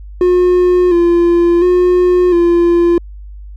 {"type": "tone with vibrato", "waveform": "triangle", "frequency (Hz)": 351.9, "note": "F4", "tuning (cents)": 13, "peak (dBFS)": -5, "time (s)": [0.21, 2.98], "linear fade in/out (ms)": 2, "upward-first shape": "square", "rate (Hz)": 0.71, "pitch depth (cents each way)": 38, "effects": ["added 50 Hz sine -28 dBFS peak until 3.56 s"]}